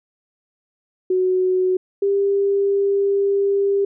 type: tone pair in turn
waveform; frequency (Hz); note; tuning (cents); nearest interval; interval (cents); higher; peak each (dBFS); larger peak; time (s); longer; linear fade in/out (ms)
sine; 370 / 398; F#4 / G4; 0 / +26; minor second; 126; second; -15; neither; 1.1-1.77 / 2.02-3.85; second; 5
effects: none

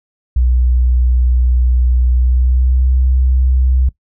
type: tone with pitch glide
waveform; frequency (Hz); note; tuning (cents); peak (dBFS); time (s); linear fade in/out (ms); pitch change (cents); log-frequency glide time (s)
sine; 61.74 to 64.07; B1 to C2; 0 to -36; -9; 0.36-3.89; 5; +64; 2.1-2.91
effects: noise-tail reverb RT60 0.1 s tail -18 dB re dry

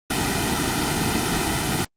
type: noise with comb filter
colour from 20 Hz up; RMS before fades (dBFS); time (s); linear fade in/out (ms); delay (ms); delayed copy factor
pink; -22; 0.1-1.85; 5; 1.8; -1
effects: low-pass 11000 Hz 12 dB/octave + Opus 32 kbps

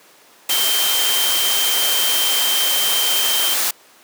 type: tone in noise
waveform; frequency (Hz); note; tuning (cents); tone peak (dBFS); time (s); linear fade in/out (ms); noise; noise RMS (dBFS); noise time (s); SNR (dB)
sine; 3136; G7; 0; -19; 0.5-3.54; 5; white; -19; 0.49-3.71; -3
effects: pink hiss -48 dBFS RMS until 4.03 s + high-pass 400 Hz 12 dB/octave

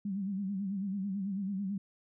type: tone with vibrato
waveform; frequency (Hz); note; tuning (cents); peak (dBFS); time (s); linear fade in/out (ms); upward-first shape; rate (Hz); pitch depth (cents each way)
sine; 196; G3; 0; -32; 0.05-1.78; 5; sine; 9.1; 86
effects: none

